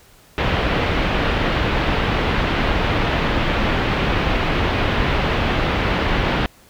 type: low-pass noise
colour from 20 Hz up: pink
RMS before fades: -19 dBFS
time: 0.38-6.46 s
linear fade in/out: 0 ms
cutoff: 3300 Hz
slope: 24 dB/octave
effects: pink hiss -50 dBFS RMS until 6.69 s